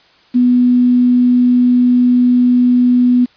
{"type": "tone with quantisation", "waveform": "sine", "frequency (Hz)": 246.9, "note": "B3", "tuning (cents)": 0, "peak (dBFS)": -7, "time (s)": [0.34, 3.26], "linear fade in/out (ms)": 20, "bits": 6, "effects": ["white hiss -49 dBFS RMS until 3.36 s", "resampled to 11025 Hz"]}